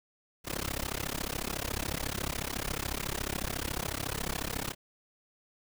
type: noise with amplitude modulation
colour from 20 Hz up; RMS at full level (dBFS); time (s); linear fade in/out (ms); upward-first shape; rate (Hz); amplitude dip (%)
pink; -31; 0.44-4.75; 50; sine; 34; 100
effects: none